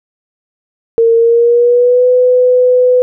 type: tone with pitch glide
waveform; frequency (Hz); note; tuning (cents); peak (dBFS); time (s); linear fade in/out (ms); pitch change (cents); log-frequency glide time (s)
sine; 459 to 500.5; A#4 to B4; -27 to +23; -5; 0.98-3.02; 0; +150; 1.15-2.07
effects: none